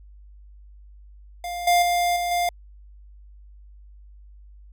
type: tone with level steps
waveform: square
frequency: 702 Hz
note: F5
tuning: 9 cents sharp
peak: -29 / -16 / -20 / -24 / -21 dBFS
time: 1.44-2.49 s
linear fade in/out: 2 ms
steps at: 1.67 / 1.82 / 2.16 / 2.31 s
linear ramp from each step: 5 ms
effects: added 50 Hz sine -44 dBFS peak until 4.72 s